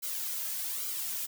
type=noise with flanger; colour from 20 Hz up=blue; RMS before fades=-35 dBFS; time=0.02-1.27 s; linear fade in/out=20 ms; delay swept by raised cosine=1.1 to 2.7 ms; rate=1.2 Hz; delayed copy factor=-0.65; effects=none